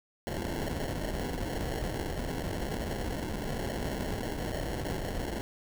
pink noise with sample-and-hold, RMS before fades -34 dBFS, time 0.27-5.41 s, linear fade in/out 0 ms, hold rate 1225 Hz, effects none

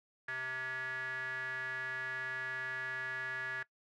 square tone with band-pass filter, 129.8 Hz, C3, 13 cents flat, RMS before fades -39 dBFS, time 0.28-3.63 s, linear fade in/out 5 ms, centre 1700 Hz, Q 8.7, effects noise-tail reverb RT60 0.1 s tail -21 dB re dry

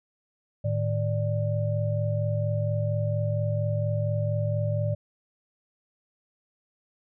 sine tone cluster, 108.7 / 153 / 586 Hz, A2 / D#3 / D5, -21 / -29 / -4 cents, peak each -25 / -31 / -31 dBFS, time 0.64-4.95 s, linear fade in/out 10 ms, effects none

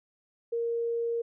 sine tone, 466.2 Hz, A#4, in tune, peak -27 dBFS, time 0.52-1.22 s, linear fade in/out 10 ms, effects none

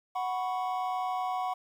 triangle chord, F# suspended fourth, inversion none, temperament equal, 740 / 987.8 / 1108.7 Hz, F#5 / B5 / C#6, 0 / 0 / 0 cents, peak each -29 / -35 / -35 dBFS, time 0.15-1.54 s, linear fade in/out 10 ms, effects 10-bit

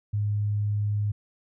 sine tone, 103.83 Hz, G#2, in tune, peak -23 dBFS, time 0.13-1.12 s, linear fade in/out 10 ms, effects none

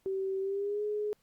sine tone with pitch glide, 384.6 to 419.4 Hz, G4 to G#4, -33 to +17 cents, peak -30 dBFS, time 0.06-1.13 s, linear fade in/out 0 ms, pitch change +150 cents, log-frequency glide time 0.4-0.83 s, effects pink hiss -72 dBFS RMS until 1.22 s + Opus 48 kbps

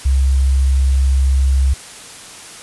sine tone with sample-and-hold, 67 Hz, C2, 42 cents sharp, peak -10 dBFS, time 0.05-1.74 s, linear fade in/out 10 ms, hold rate 8820 Hz, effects white hiss -35 dBFS RMS until 2.62 s + resampled to 24000 Hz

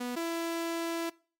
sawtooth tone pair in turn, 245.5 / 333.8 Hz, B3 / E4, -10 / +22 cents, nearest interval perfect fourth, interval 532 cents, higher second, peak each -29 / -27 dBFS, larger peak second, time 0-0.16 / 0.16-1.1 s, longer second, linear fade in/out 10 ms, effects noise-tail reverb RT60 0.4 s tail -23 dB re dry + MP3 64 kbps

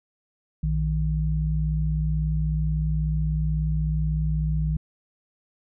sine tone pair together, 59.24 / 155.56 Hz, A#1 / D#3, +29 / 0 cents, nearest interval octave + perfect fourth, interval 1671 cents, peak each -24 dBFS, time 0.63-4.77 s, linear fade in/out 5 ms, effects none

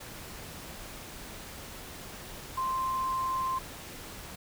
sine tone in noise, 1046.5 Hz, C6, in tune, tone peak -28 dBFS, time 2.57-3.59 s, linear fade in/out 10 ms, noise pink, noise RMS -44 dBFS, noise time 0-4.36 s, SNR +13 dB, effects none

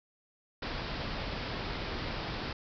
pink low-pass noise, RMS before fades -37 dBFS, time 0.62-2.53 s, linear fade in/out 5 ms, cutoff 5200 Hz, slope 96 dB/octave, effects none

